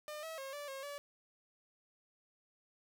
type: tone with pitch steps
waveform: sawtooth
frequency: 603 / 645 / 540 / 581 / 540 / 574 Hz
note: D5 / E5 / C#5 / D5 / C#5 / D5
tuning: +46 / -38 / -45 / -19 / -45 / -40 cents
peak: -39 dBFS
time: 0.08-0.98 s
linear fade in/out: 0 ms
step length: 150 ms
effects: none

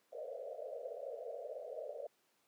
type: band-pass noise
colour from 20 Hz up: pink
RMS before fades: -45 dBFS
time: 0.12-2.07 s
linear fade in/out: 5 ms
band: 460 to 660 Hz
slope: 96 dB/octave
effects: pink hiss -75 dBFS RMS until 2.47 s + high-pass 300 Hz 12 dB/octave

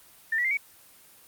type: tone with pitch steps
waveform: sine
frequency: 1800 / 1940.4 / 2092 / 2255 Hz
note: A6 / B6 / C7 / C#7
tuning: +39 / -31 / -1 / +29 cents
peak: -23 dBFS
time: 0.32-0.572 s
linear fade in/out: 5 ms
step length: 63 ms
effects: white hiss -54 dBFS RMS until 1.27 s + Opus 24 kbps

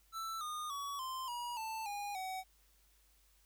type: tone with pitch steps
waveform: square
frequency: 1327 / 1223.9 / 1128.8 / 1041.1 / 960.3 / 885.7 / 816.9 / 753.4 Hz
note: E6 / D#6 / C#6 / C6 / B5 / A5 / G#5 / F#5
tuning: +11 / -29 / +31 / -9 / -49 / +11 / -29 / +31 cents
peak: -40 dBFS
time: 0.12-2.44 s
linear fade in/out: 50 ms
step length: 290 ms
effects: added 50 Hz sine -69 dBFS peak until 3.45 s + white hiss -71 dBFS RMS until 3.45 s

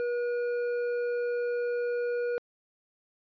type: tone with hard clipping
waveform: sine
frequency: 482 Hz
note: B4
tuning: 42 cents flat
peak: -29 dBFS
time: 0-2.38 s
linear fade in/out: 0 ms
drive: 7 dB
effects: resampled to 11025 Hz

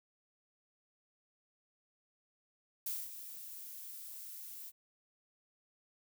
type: noise with ADSR envelope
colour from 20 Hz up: violet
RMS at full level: -37 dBFS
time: 2.86-4.72 s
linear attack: 6 ms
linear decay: 220 ms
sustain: -11 dB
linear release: 40 ms
effects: none

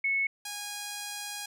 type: tone pair in turn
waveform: sine / 5% pulse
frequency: 2200 / 822.2 Hz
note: C#7 / G#5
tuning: -14 / -18 cents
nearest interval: octave + perfect fourth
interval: 1704 cents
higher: first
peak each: -25 / -24 dBFS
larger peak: second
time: 0.04-0.27 / 0.45-1.46 s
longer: second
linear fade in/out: 5 ms
effects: none

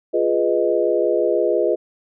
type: chord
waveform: sine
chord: F half-diminished seventh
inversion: none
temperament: equal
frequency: 349.2 / 415.3 / 493.9 / 622.3 Hz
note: F4 / Ab4 / Cb5 / Eb5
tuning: 0 / 0 / 0 / 0 cents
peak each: -21 dBFS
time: 0.13-1.76 s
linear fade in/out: 20 ms
effects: none

